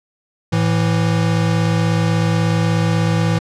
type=tone pair together; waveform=square; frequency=109.29 / 165.7 Hz; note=A2 / E3; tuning=-11 / +9 cents; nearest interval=perfect fifth; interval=720 cents; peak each=-18 / -17 dBFS; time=0.52-3.39 s; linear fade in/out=10 ms; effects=low-pass 7000 Hz 12 dB/octave